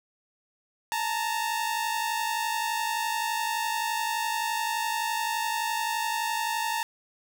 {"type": "tone pair together", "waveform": "sawtooth", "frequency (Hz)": [870, 921.7], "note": ["A5", "A#5"], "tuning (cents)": [-20, -20], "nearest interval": "minor second", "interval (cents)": 100, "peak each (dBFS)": [-27, -25], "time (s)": [0.92, 6.83], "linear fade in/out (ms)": 0, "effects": []}